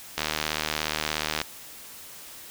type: click train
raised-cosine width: 0.2 ms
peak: -8 dBFS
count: 96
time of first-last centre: 0.18-1.415 s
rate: 76.9 Hz
effects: white hiss -44 dBFS RMS until 2.5 s